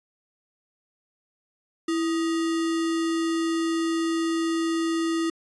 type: tone with sample-and-hold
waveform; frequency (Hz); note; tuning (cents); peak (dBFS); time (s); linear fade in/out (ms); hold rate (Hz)
sine; 329.6; E4; 0; -22; 1.88-5.3; 5; 1575
effects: resampled to 22050 Hz